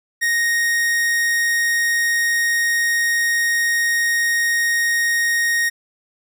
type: tone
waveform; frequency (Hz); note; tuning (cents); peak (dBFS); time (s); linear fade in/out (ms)
45% pulse; 1864.7; A#6; 0; -16; 0.21-5.7; 20
effects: none